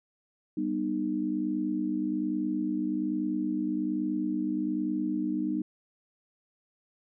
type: chord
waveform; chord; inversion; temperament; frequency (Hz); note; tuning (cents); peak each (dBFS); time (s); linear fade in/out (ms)
sine; G augmented; none; just; 196 / 245 / 306.2; G3 / B3 / D#4; 0 / -14 / -28; -34 / -33 / -29; 0.57-5.62; 5
effects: none